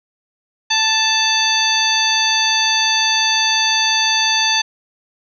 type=harmonic tone with a mistuned harmonic; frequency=880 Hz; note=A5; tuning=in tune; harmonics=1 / 2 / 3 / 4 / 5 / 7; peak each=-21 / -22 / -21 / -19 / -19 / -22 dBFS; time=0.7-4.62 s; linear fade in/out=10 ms; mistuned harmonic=5; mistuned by=+64 cents; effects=none